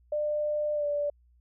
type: tone with pitch glide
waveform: sine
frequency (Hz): 598 to 583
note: D5 to D5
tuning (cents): +31 to -13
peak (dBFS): -26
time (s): 0.12-1.1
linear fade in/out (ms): 5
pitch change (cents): -44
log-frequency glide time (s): 0.74-0.86
effects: added 60 Hz sine -59 dBFS peak until 1.4 s